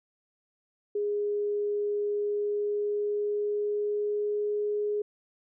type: tone with pitch glide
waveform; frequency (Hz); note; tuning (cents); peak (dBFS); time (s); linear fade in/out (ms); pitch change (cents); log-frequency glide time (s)
sine; 412.7 to 416.5; G#4 to G#4; -11 to +5; -26; 0.95-5.02; 5; +16; 2.09-4.53
effects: none